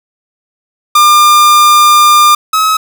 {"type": "tone pair in turn", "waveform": "45% pulse", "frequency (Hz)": [1200, 1280.6], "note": ["D6", "D#6"], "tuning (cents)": [37, 49], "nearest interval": "minor second", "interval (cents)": 112, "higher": "second", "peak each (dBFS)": [-3, -7], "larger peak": "first", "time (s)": [[0.95, 2.35], [2.53, 2.77]], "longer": "first", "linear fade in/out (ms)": 5, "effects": ["7-bit"]}